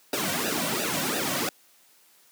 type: noise with flanger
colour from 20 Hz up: pink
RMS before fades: -27 dBFS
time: 0.13-1.49 s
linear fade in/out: 2 ms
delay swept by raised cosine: 0.91 to 2.41 ms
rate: 2.9 Hz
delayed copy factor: -1
effects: white hiss -59 dBFS RMS until 2.31 s + high-pass 200 Hz 12 dB/octave